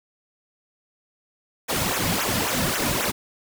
pink noise with flanger, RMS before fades -24 dBFS, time 1.68-3.12 s, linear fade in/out 20 ms, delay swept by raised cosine 0.21 to 2.61 ms, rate 3.7 Hz, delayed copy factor -0.95, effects none

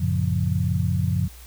sine chord, Gb major seventh, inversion none, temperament equal with one note detuned, 92.5 / 113.62 / 138.59 / 174.61 Hz, Gb2 / Bb2 / Db3 / F3, 0 / -44 / 0 / 0 cents, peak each -23 / -27 / -26 / -26 dBFS, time 0-1.28 s, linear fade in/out 10 ms, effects added 60 Hz sine -42 dBFS peak until 1.46 s + white hiss -48 dBFS RMS until 1.46 s

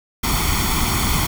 pink noise with comb filter, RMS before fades -19 dBFS, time 0.23-1.27 s, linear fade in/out 10 ms, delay 0.9 ms, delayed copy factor +0.75, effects none

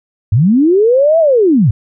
sine linear two-way sweep, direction up then down, 91 to 672 to 91 Hz, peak -6 dBFS, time 0.32-1.71 s, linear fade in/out 5 ms, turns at 1.19 s, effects none

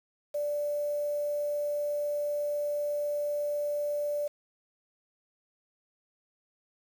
sine tone with quantisation, 586 Hz, D5, 4 cents flat, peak -28 dBFS, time 0.34-4.28 s, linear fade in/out 10 ms, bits 8, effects none

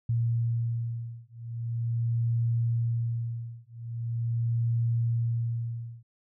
sine beating tone pair, 116.4 / 116.82 Hz, A#2 / A#2, -2 / +4 cents, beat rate 0.42 Hz, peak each -29 dBFS, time 0.09-6.03 s, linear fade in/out 5 ms, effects none

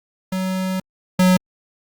square tone pair in turn, 187.3 / 183.98 Hz, F#3 / F#3, +21 / -10 cents, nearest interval unison, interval 31 cents, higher first, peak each -21 / -12 dBFS, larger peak second, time 0.32-0.8 / 1.19-1.37 s, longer first, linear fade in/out 5 ms, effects Opus 48 kbps

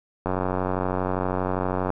click train, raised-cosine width 1 ms, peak -11 dBFS, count 153, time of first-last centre 0.26-1.903 s, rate 92.5 Hz, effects none

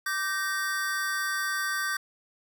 square chord, G minor, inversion second, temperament equal with one note detuned, 1174.7 / 1549.1 / 1864.7 Hz, D6 / G6 / Bb6, 0 / -21 / 0 cents, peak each -35 / -30 / -35 dBFS, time 0.06-1.97 s, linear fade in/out 5 ms, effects none

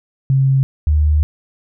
sine tone pair in turn, 134.6 / 75.54 Hz, C3 / D2, +49 / +49 cents, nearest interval minor seventh, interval 1000 cents, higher first, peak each -10 dBFS, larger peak neither, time 0.3-0.63 / 0.87-1.23 s, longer second, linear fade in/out 0 ms, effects none

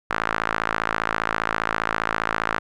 sawtooth tone with band-pass filter, 55 Hz, A1, in tune, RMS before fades -25 dBFS, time 0.1-2.59 s, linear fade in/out 10 ms, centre 1400 Hz, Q 2.2, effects none

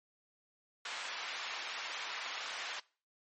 white band-pass noise, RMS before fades -42 dBFS, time 0.85-2.8 s, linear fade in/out 5 ms, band 810 to 3200 Hz, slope 12 dB/octave, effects noise-tail reverb RT60 0.4 s tail -23 dB re dry + MP3 32 kbps

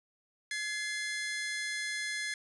sawtooth tone pair together, 1696.2 / 2082 Hz, G#6 / C7, +36 / -9 cents, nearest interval major third, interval 355 cents, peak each -33 / -33 dBFS, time 0.51-2.34 s, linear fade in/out 2 ms, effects resampled to 24000 Hz

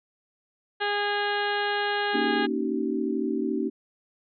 harmonic tone, 410 Hz, G#4, 22 cents flat, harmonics 1 / 2 / 3 / 4 / 5 / 6 / 7 / 8 / 9 / 10, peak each -30 / -29 / -37 / -29 / -39 / -42 / -36 / -38 / -42 / -41 dBFS, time 0.8-2.47 s, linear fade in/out 20 ms
sine chord, Eb dominant seventh, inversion second, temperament equal with one note detuned, 233.1 / 277.2 / 311.1 / 382.4 Hz, Bb3 / Db4 / Eb4 / G4, 0 / 0 / 0 / -43 cents, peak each -30 dBFS, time 2.13-3.7 s, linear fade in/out 20 ms
effects none

